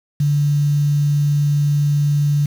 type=tone with quantisation; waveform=sine; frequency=145.4 Hz; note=D3; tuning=17 cents flat; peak=-13 dBFS; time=0.2-2.46 s; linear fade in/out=5 ms; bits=6; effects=none